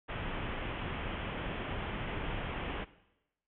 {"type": "low-pass noise", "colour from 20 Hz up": "pink", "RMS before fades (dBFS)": -38, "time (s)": [0.08, 2.85], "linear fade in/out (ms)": 20, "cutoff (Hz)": 3300, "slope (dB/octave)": 96, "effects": ["noise-tail reverb RT60 0.9 s tail -17 dB re dry"]}